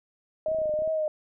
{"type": "tone with vibrato", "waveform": "sine", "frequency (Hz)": 622.3, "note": "D#5", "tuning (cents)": 0, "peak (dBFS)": -24, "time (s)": [0.46, 1.08], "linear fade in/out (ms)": 2, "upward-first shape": "triangle", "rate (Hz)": 2.8, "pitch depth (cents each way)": 47}
{"type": "clicks", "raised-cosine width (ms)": 2, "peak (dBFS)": -32, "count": 11, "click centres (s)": [0.485, 0.516, 0.547, 0.587, 0.617, 0.657, 0.694, 0.739, 0.79, 0.821, 0.876]}
{"effects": []}